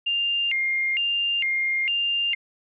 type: tone with vibrato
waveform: sine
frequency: 2436 Hz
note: D#7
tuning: 37 cents flat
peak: -21 dBFS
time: 0.06-2.35 s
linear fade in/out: 10 ms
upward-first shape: square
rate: 1.1 Hz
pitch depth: 240 cents each way
effects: none